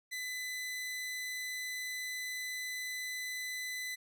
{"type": "tone", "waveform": "sawtooth", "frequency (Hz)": 2006, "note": "B6", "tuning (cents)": 26, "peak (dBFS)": -34, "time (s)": [0.11, 3.96], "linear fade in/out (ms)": 20, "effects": []}